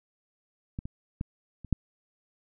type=clicks; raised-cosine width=5 ms; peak=-21 / -24 / -19 / -30 / -11 dBFS; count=5; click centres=0.789 / 0.855 / 1.211 / 1.647 / 1.727 s; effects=none